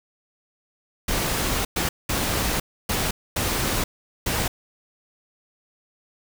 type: noise bursts at uneven times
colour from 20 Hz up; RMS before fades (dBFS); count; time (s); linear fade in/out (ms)
pink; -24; 6; 1.08-1.65 / 1.76-1.89 / 2.09-2.6 / 2.89-3.11 / 3.36-3.84 / 4.26-4.48; 5
effects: none